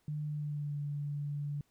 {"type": "tone with pitch glide", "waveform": "sine", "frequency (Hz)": [150, 145.06], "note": ["D3", "D3"], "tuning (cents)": [37, -21], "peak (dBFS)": -34, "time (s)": [0.08, 1.61], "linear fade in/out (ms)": 2, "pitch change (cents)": -58, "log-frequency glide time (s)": [0.26, 0.77], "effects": ["pink hiss -74 dBFS RMS until 1.7 s"]}